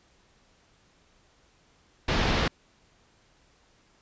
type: low-pass noise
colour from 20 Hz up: pink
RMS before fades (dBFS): -25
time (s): 2.08-2.48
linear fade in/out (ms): 5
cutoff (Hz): 4700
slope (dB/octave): 24
effects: pink hiss -63 dBFS RMS until 4.01 s + resampled to 16000 Hz